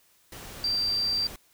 sine tone in noise, 4699 Hz, D8, in tune, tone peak -24 dBFS, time 0.64-1.27 s, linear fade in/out 2 ms, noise pink, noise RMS -42 dBFS, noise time 0.32-1.36 s, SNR +15 dB, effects white hiss -63 dBFS RMS until 1.53 s

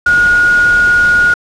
sine tone in noise, 1440 Hz, F#6, 47 cents flat, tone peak -6 dBFS, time 0.06-1.34 s, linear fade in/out 5 ms, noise pink, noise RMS -24 dBFS, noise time 0.06-1.34 s, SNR +15 dB, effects low-pass 7000 Hz 12 dB/octave

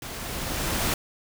pink noise with level ramp, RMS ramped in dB -37 to -24 dBFS, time 0.02-0.94 s, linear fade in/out 2 ms, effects none

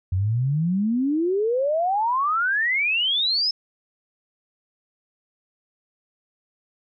sine exponential sweep, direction up, 88.5 to 5274 Hz, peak -19 dBFS, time 0.12-3.51 s, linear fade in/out 5 ms, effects none

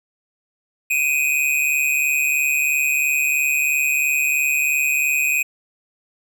square tone with amplitude modulation, 2495 Hz, D#7, 4 cents sharp, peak -14 dBFS, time 0.9-5.43 s, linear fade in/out 10 ms, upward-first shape sine, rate 143 Hz, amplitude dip 75%, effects none

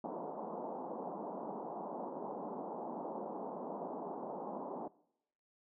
white band-pass noise, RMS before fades -43 dBFS, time 0.04-4.88 s, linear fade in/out 2 ms, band 180 to 950 Hz, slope 48 dB/octave, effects noise-tail reverb RT60 0.8 s tail -22 dB re dry

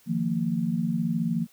sine chord, Eb suspended second, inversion none, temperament equal with one note detuned, 155.56 / 174.61 / 228.9 Hz, Eb3 / F3 / Bb3, 0 / 0 / -31 cents, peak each -31 / -27 / -27 dBFS, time 0.06-1.47 s, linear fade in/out 50 ms, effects white hiss -59 dBFS RMS until 1.52 s

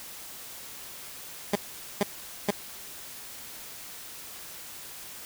15% pulse tone bursts, 203.2 Hz, G#3, 38 cents flat, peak -15 dBFS, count 3, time 1.53-2.508 s, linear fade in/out 5 ms, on 26 ms, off 450 ms, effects white hiss -43 dBFS RMS until 5.25 s

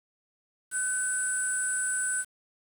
sine tone cluster, 1508 / 8070 / 9700 Hz, F#6 / B8 / D#9, +32 / +36 / -45 cents, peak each -31 dBFS, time 0.71-2.25 s, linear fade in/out 50 ms, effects 8-bit

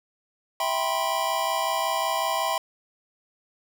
square chord, C major seventh, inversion first, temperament just, 654.1 / 784.9 / 981.1 / 1046.5 Hz, E5 / G5 / B5 / C6, -14 / +2 / -12 / 0 cents, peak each -30 dBFS, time 0.6-2.58 s, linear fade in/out 2 ms, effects none

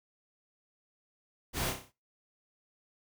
pink noise with echo, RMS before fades -34 dBFS, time 1.53-1.74 s, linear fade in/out 50 ms, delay 31 ms, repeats 6, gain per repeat -5 dB, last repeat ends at 1.926 s, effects noise-tail reverb RT60 0.3 s tail -23 dB re dry

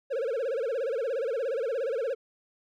triangle tone with vibrato, 497.7 Hz, B4, 13 cents sharp, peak -25 dBFS, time 0.1-2.15 s, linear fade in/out 20 ms, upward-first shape sine, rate 17 Hz, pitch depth 210 cents each way, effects none

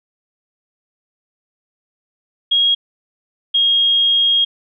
sine tone pair in turn, 3281 / 3260 Hz, G#7 / G#7, -22 / -33 cents, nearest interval unison, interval 11 cents, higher first, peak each -11 dBFS, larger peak neither, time 2.51-2.75 / 3.54-4.45 s, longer second, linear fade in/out 10 ms, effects none

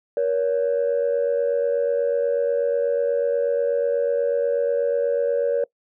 sine tone pair together, 475.4 / 563.6 Hz, A#4 / C#5, +34 / +29 cents, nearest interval minor third, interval 295 cents, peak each -20 dBFS, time 0.17-5.64 s, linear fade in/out 2 ms, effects noise-tail reverb RT60 0.1 s tail -23 dB re dry + tanh soft clip ceiling -14 dBFS

